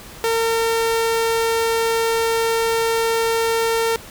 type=tone; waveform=sawtooth; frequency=455.5 Hz; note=A#4; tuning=40 cents flat; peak=-13 dBFS; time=0.24-3.96 s; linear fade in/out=0 ms; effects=pink hiss -39 dBFS RMS until 4.1 s